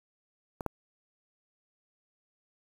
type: clicks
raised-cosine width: 1 ms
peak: -22 / -16 dBFS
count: 2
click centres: 0.608 / 0.663 s
effects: 7-bit